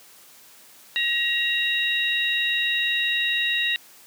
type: tone cluster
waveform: sine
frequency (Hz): 1896 / 2772 / 3803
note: A#6 / F7 / A#7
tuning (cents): +29 / -14 / +34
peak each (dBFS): -25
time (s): 0.96-3.76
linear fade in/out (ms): 0
effects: white hiss -50 dBFS RMS until 4.06 s + high-pass 150 Hz 12 dB/octave